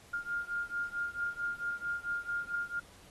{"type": "beating tone pair", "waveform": "sine", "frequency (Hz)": [1407, 1411.5], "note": ["F6", "F6"], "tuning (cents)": [12, 18], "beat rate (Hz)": 4.5, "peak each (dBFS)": [-36, -37], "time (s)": [0.13, 2.8], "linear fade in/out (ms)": 10, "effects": ["pink hiss -58 dBFS RMS until 3.1 s", "AAC 32 kbps"]}